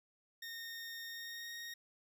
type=tone with pitch glide; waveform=20% pulse; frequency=1841 to 1864.5 Hz; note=A#6 to A#6; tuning=-22 to 0 cents; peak=-39 dBFS; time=0.42-1.74 s; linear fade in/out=5 ms; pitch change=+22 cents; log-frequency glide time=1.06-1.5 s; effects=none